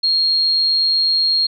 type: tone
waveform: sine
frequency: 4253 Hz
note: C8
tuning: 27 cents sharp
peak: -13 dBFS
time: 0.03-1.47 s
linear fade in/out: 10 ms
effects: none